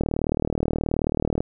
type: click train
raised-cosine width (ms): 2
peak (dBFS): -9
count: 55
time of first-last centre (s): 0.01-1.405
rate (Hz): 38.7
effects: none